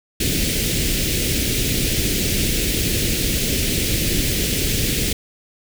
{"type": "band-stop noise", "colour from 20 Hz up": "pink", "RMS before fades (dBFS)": -20, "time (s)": [0.2, 5.13], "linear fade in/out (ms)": 5, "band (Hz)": [450, 2200], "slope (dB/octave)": 24, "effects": []}